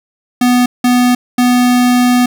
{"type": "tone bursts at uneven times", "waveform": "square", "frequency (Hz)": 246.9, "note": "B3", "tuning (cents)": 0, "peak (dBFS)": -8, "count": 3, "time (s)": [[0.41, 0.66], [0.84, 1.15], [1.38, 2.26]], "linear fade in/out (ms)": 5, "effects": []}